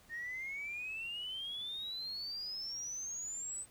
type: exponential sweep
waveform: sine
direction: up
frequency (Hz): 1828 to 8160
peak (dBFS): -38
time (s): 0.09-3.66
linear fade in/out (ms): 50
effects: tanh soft clip ceiling -35 dBFS + pink hiss -63 dBFS RMS until 3.7 s